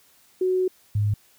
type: tone pair in turn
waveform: sine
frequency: 370.2 / 103.88 Hz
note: F#4 / G#2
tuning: +1 / +1 cents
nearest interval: octave + minor seventh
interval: 2200 cents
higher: first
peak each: -19 / -19 dBFS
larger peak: neither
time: 0.41-0.68 / 0.95-1.14 s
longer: first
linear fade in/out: 5 ms
effects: white hiss -58 dBFS RMS until 1.38 s